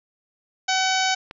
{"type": "harmonic tone", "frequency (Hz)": 756, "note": "F#5", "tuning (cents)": 37, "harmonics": [1, 2, 3, 4, 5, 6, 7, 8, 9], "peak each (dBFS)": [-23, -26, -28, -29, -30, -31, -31, -32, -33], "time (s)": [0.68, 1.15], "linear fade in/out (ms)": 10}
{"type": "click", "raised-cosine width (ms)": 0.3, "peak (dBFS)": -20, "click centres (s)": 1.311}
{"effects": []}